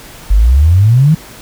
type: exponential sweep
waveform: sine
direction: up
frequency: 46.25 to 164.81 Hz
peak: -4 dBFS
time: 0.3-1.15 s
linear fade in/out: 10 ms
effects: pink hiss -34 dBFS RMS until 1.41 s